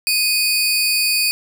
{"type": "tone pair together", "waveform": "sawtooth", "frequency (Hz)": [2490, 4590], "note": ["D#7", "D8"], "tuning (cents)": [1, -40], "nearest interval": "major seventh", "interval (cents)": 1059, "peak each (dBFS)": -15, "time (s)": [0.07, 1.31], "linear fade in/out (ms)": 0, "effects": []}